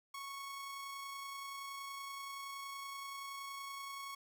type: tone with amplitude modulation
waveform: sawtooth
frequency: 1105 Hz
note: C#6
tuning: 6 cents flat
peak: -39 dBFS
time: 0.14-4.15 s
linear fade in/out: 5 ms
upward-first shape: sine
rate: 30.6 Hz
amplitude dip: 25%
effects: none